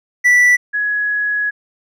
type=tone pair in turn; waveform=triangle / sine; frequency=1966 / 1677.5 Hz; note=B6 / G#6; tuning=-8 / +17 cents; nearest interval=minor third; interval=275 cents; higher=first; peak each=-6 / -15 dBFS; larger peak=first; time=0.24-0.57 / 0.73-1.51 s; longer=second; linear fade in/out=20 ms; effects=none